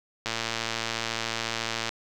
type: click train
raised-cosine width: 0.2 ms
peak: -11 dBFS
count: 187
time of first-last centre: 0.26-1.892 s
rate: 114 Hz
effects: none